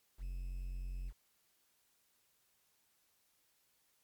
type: tone with quantisation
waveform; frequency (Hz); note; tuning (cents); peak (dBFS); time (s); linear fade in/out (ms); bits
triangle; 44.83; F1; +46; -37; 0.18-1.13; 50; 11
effects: white hiss -75 dBFS RMS until 4.03 s + MP3 96 kbps